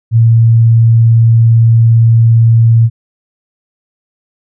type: tone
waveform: sine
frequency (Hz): 114.7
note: A#2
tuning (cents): -28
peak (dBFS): -3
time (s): 0.11-2.9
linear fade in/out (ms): 50
effects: none